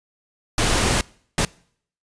pink noise bursts at uneven times, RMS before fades -19 dBFS, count 2, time 0.58-1.01 / 1.38-1.45 s, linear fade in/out 2 ms, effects noise-tail reverb RT60 0.6 s tail -24 dB re dry + resampled to 22050 Hz

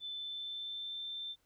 sine tone with pitch glide, 3520 to 3561 Hz, A7 to A7, 0 to +20 cents, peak -39 dBFS, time 0-1.36 s, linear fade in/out 50 ms, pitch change +20 cents, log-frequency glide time 0.11-1.04 s, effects pink hiss -75 dBFS RMS until 1.45 s

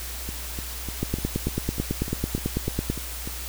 two click trains, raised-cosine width 3 ms, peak -11 / -20 dBFS, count 18 / 11, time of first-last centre 1.03-2.9 / 0.29-3.275 s, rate 9.09 / 3.35 Hz, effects added 60 Hz sine -35 dBFS peak until 3.48 s + white hiss -36 dBFS RMS until 3.48 s

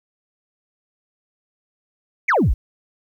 sine exponential sweep, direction down, 2489 to 36.71 Hz, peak -12 dBFS, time 2.28-2.54 s, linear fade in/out 10 ms, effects tanh soft clip ceiling -10 dBFS + 9-bit

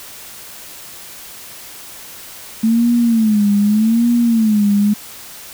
sine tone with vibrato, 220 Hz, A3, in tune, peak -10 dBFS, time 2.63-4.94 s, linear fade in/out 10 ms, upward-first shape sine, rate 0.83 Hz, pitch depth 140 cents each way, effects white hiss -35 dBFS RMS until 5.53 s

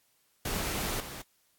pink noise with level steps, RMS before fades -33 / -42 dBFS, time 0.45-1.22 s, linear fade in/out 5 ms, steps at 1 s, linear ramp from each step 2 ms, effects white hiss -70 dBFS RMS until 1.58 s + AAC 64 kbps

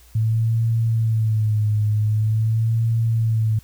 sine tone with vibrato, 110 Hz, A2, in tune, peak -16 dBFS, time 0.15-3.59 s, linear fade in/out 5 ms, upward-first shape sine, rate 0.45 Hz, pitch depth 65 cents each way, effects added 60 Hz sine -48 dBFS peak until 3.63 s + white hiss -53 dBFS RMS until 3.63 s

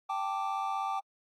triangle chord, G suspended second, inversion none, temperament equal, 784 / 880 / 1174.7 Hz, G5 / A5 / D6, 0 / 0 / 0 cents, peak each -32 / -35 / -33 dBFS, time 0.09-1 s, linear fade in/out 10 ms, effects AAC 64 kbps

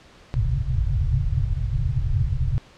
white low-pass noise, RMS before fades -22 dBFS, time 0.34-2.58 s, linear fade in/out 0 ms, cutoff 140 Hz, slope 96 dB/octave, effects pink hiss -50 dBFS RMS until 2.77 s + low-pass 5000 Hz 12 dB/octave

